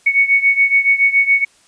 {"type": "beating tone pair", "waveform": "sine", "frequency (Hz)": [2220, 2227.1], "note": ["C#7", "C#7"], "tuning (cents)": [2, 8], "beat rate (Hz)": 7.1, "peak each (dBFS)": [-12, -15], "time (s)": [0.06, 1.45], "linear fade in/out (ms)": 10, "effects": ["white hiss -52 dBFS RMS until 1.67 s", "resampled to 22050 Hz"]}